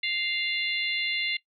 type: harmonic tone with a mistuned harmonic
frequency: 698.5 Hz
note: F5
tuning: in tune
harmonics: 3 / 4 / 5 / 6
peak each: -29 / -31 / -33 / -35 dBFS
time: 0.03-1.37 s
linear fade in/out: 5 ms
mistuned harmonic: 6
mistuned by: -41 cents
effects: noise-tail reverb RT60 0.1 s tail -20 dB re dry